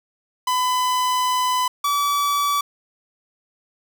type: tone pair in turn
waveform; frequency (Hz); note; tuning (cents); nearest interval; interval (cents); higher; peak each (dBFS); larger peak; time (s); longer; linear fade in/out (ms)
45% pulse; 1005 / 1149.1; B5 / D6; +30 / -38; major second; 232; second; -18; neither; 0.47-1.68 / 1.84-2.61; first; 5
effects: none